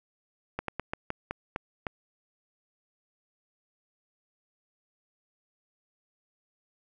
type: slowing click train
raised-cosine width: 0.5 ms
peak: -16 dBFS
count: 8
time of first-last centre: 0.59-1.868 s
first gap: 93 ms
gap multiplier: 1.22
effects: none